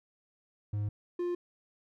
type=tone pair in turn; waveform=triangle; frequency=103.83 / 351.7 Hz; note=G#2 / F4; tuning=0 / +12 cents; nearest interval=octave + major sixth; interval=2112 cents; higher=second; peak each=-28 dBFS; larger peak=neither; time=0.73-0.89 / 1.19-1.35 s; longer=neither; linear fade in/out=5 ms; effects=none